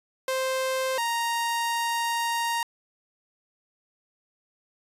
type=tone pair in turn; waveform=sawtooth; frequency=523.3 / 932.4 Hz; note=C5 / A#5; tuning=0 / 0 cents; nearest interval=minor seventh; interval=1000 cents; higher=second; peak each=-21 dBFS; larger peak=neither; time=0.28-0.98 / 0.98-2.63 s; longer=second; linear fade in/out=2 ms; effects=resampled to 32000 Hz